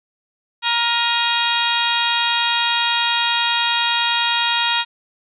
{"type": "harmonic tone with a mistuned harmonic", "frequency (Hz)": 470.1, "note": "A#4", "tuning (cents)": 15, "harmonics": [2, 3, 4, 5, 6, 7, 8, 9], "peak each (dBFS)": [-22, -25, -25, -25, -27, -23, -24, -33], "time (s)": [0.62, 4.85], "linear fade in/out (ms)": 50, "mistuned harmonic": 5, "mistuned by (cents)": 86, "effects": []}